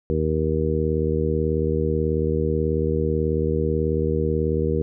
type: harmonic tone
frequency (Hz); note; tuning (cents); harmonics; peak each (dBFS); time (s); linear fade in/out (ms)
78.3; D#2; +11; 1 / 2 / 3 / 4 / 5 / 6; -25 / -26 / -29 / -30 / -26 / -25; 0.1-4.82; 0
effects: none